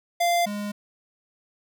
square tone pair in turn, 693 / 206 Hz, F5 / G#3, -14 / -14 cents, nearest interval octave + major sixth, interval 2100 cents, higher first, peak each -20 / -29 dBFS, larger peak first, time 0.2-0.46 / 0.46-0.72 s, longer neither, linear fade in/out 10 ms, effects none

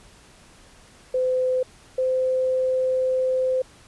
sine tone pair in turn, 511 / 516 Hz, C5 / C5, -41 / -24 cents, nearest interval unison, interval 17 cents, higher second, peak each -19 / -19 dBFS, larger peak neither, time 1.14-1.63 / 1.98-3.62 s, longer second, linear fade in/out 5 ms, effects pink hiss -51 dBFS RMS until 3.87 s + resampled to 24000 Hz

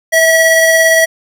square tone pair together, 651 / 1935.6 Hz, E5 / B6, -22 / -35 cents, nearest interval octave + perfect fifth, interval 1887 cents, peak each -10 dBFS, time 0.12-1.06 s, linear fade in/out 20 ms, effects none

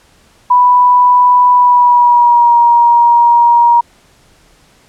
sine tone with pitch glide, 987.8 to 946.5 Hz, B5 to A#5, 0 to +26 cents, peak -4 dBFS, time 0.5-3.81 s, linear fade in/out 10 ms, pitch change -74 cents, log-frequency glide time 1.53-2.55 s, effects pink hiss -48 dBFS RMS until 4.88 s + low-pass 10000 Hz 12 dB/octave

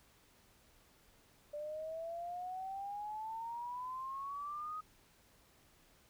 sine exponential sweep, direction up, 587.3 to 1262 Hz, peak -40 dBFS, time 1.53-4.81 s, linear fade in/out 10 ms, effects pink hiss -67 dBFS RMS until 6.09 s

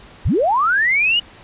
sine linear sweep, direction up, 31.4 to 2960 Hz, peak -13 dBFS, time 0.25-1.2 s, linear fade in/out 10 ms, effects pink hiss -43 dBFS RMS until 1.43 s + resampled to 8000 Hz

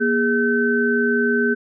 sine tone cluster, 238 / 411.7 / 1531 Hz, A#3 / G#4 / G6, +36 / -15 / -41 cents, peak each -20 dBFS, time 0-1.55 s, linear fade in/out 20 ms, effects none

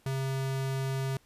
square tone, 134.1 Hz, C3, 43 cents sharp, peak -30 dBFS, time 0.06-1.17 s, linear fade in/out 2 ms, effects pink hiss -65 dBFS RMS until 1.25 s + resampled to 32000 Hz

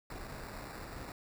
pink noise with sample-and-hold, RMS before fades -45 dBFS, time 0.1-1.12 s, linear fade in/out 2 ms, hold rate 3150 Hz, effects none

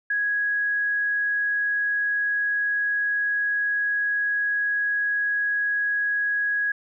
sine tone, 1662 Hz, G#6, 1 cent sharp, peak -21 dBFS, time 0.1-6.72 s, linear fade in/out 5 ms, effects none

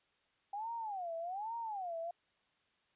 sine tone with vibrato, 784 Hz, G5, in tune, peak -38 dBFS, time 0.53-2.11 s, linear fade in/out 5 ms, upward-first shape sine, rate 1.2 Hz, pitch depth 300 cents each way, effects white hiss -75 dBFS RMS until 2.95 s + resampled to 8000 Hz

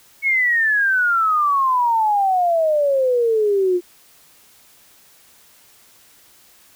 sine exponential sweep, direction down, 2217 to 349.2 Hz, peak -14 dBFS, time 0.22-3.81 s, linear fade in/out 50 ms, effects white hiss -51 dBFS RMS until 6.75 s

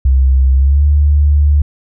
sine tone with pitch glide, 65.9 to 73.12 Hz, C2 to D2, +13 to -7 cents, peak -6 dBFS, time 0.05-1.62 s, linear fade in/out 5 ms, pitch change +180 cents, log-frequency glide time 0.54-0.85 s, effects none

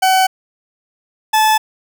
40% pulse tone pair in turn, 755 / 868.1 Hz, F#5 / A5, +35 / -24 cents, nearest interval major second, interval 241 cents, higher second, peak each -9 dBFS, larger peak neither, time 0.02-0.27 / 1.33-1.58 s, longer neither, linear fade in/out 10 ms, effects none

